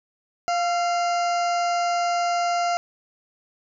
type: harmonic tone with a mistuned harmonic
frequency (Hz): 698.5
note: F5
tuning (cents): 0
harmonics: 1 / 2 / 3 / 4 / 6 / 7 / 8 / 9 / 10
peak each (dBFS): -21 / -29 / -35 / -37 / -41 / -38 / -43 / -42 / -44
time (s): 0.48-2.77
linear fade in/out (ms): 0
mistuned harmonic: 2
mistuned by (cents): -39
effects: none